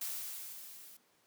blue noise with level ramp, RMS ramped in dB -38 to -55 dBFS, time 0.01-0.97 s, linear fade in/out 5 ms, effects pink hiss -70 dBFS RMS until 1.26 s + high-pass 200 Hz 12 dB/octave

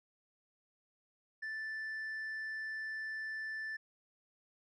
triangle tone with tanh clipping, 1760 Hz, A6, in tune, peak -39 dBFS, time 1.42-3.77 s, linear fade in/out 10 ms, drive 7 dB, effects none

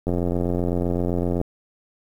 click train, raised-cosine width 2 ms, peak -11 dBFS, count 119, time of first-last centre 0.07-1.414 s, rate 87.8 Hz, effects 8-bit

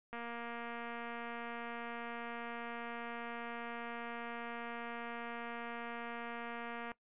click train, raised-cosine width 0.5 ms, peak -30 dBFS, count 1596, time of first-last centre 0.13-6.917 s, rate 235 Hz, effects noise-tail reverb RT60 0.1 s tail -19 dB re dry + resampled to 8000 Hz

